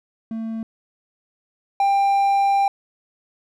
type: tone pair in turn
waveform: triangle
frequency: 224.2 / 793.4 Hz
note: A3 / G5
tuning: +33 / +21 cents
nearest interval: octave + minor seventh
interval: 2188 cents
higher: second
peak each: -23 / -13 dBFS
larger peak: second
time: 0.31-0.63 / 1.8-2.68 s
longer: second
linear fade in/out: 2 ms
effects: none